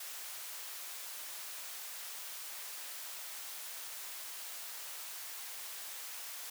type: high-pass noise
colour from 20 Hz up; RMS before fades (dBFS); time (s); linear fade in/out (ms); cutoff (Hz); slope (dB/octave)
white; -45; 0-6.5; 5; 650; 12
effects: none